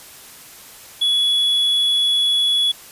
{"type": "tone", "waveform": "triangle", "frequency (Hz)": 3388, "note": "G#7", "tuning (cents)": 34, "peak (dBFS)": -13, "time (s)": [1.01, 2.72], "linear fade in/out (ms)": 10, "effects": ["white hiss -41 dBFS RMS until 2.91 s", "resampled to 32000 Hz"]}